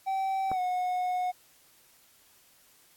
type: tone with pitch glide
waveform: triangle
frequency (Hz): 771 to 728.1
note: G5 to F#5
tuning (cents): -29 to -28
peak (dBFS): -25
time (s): 0.06-1.32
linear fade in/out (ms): 20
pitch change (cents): -99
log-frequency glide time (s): 0.5-0.6
type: click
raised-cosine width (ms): 1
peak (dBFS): -21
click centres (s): 0.516
effects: white hiss -61 dBFS RMS until 2.96 s + AAC 64 kbps